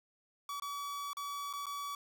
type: tone with dropouts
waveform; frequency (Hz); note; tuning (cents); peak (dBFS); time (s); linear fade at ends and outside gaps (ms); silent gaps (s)
45% pulse; 1141; C#6; +50; -38; 0.49-1.95; 2; 0.599-0.621 / 1.132-1.169 / 1.529-1.535 / 1.658-1.666
effects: none